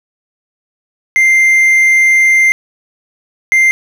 triangle tone bursts at uneven times, 2093 Hz, C7, in tune, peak -4 dBFS, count 2, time 1.16-2.52 / 3.52-3.71 s, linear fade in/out 0 ms, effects none

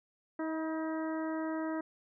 harmonic tone with a mistuned harmonic, 317.8 Hz, D#4, 37 cents sharp, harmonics 1 / 2 / 3 / 4 / 5 / 6, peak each -34 / -40 / -44 / -46 / -48 / -50 dBFS, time 0.39-1.81 s, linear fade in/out 5 ms, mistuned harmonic 3, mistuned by +19 cents, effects none

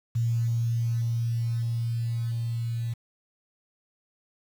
sine tone with level ramp, 116.54 Hz, A#2, in tune, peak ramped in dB -22 to -27 dBFS, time 0.15-2.94 s, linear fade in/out 10 ms, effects 8-bit

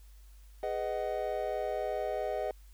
triangle chord, G# minor seventh, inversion none, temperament just, 415.3 / 498.4 / 623 / 747.5 Hz, G#4 / B4 / D#5 / F#5, 0 / +16 / +2 / +17 cents, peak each -36 / -36 / -33 / -36 dBFS, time 0.63-2.51 s, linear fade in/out 2 ms, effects added 50 Hz sine -51 dBFS peak until 2.73 s + white hiss -66 dBFS RMS until 2.73 s

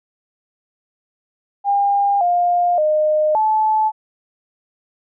sine tone with pitch steps, 804 / 705 / 613 / 867 Hz, G5 / F5 / D#5 / A5, +44 / +16 / -26 / -26 cents, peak -13 dBFS, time 1.64-3.92 s, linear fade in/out 50 ms, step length 570 ms, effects none

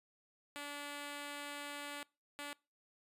5% pulse tone bursts at uneven times, 288.9 Hz, D4, 28 cents flat, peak -32 dBFS, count 2, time 0.56-2.03 / 2.39-2.53 s, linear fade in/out 0 ms, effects noise-tail reverb RT60 0.3 s tail -24 dB re dry + resampled to 32000 Hz

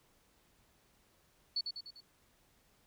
sine tone with echo, 4435 Hz, C#8, in tune, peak -31 dBFS, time 1.56-1.61 s, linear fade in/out 5 ms, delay 99 ms, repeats 4, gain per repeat -5 dB, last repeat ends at 2.006 s, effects pink hiss -70 dBFS RMS until 2.86 s

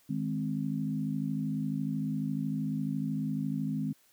sine chord, Ab major, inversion second, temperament equal, 155.56 / 207.7 / 261.6 Hz, Eb3 / Ab3 / C4, 0 / 0 / 0 cents, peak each -34 dBFS, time 0.09-3.93 s, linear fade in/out 10 ms, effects white hiss -65 dBFS RMS until 4.12 s

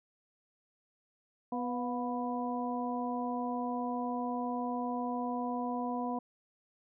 harmonic tone with a mistuned harmonic, 246.9 Hz, B3, in tune, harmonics 1 / 2 / 3 / 4, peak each -35 / -41 / -38 / -39 dBFS, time 1.52-6.19 s, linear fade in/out 5 ms, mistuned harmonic 3, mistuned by -46 cents, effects none

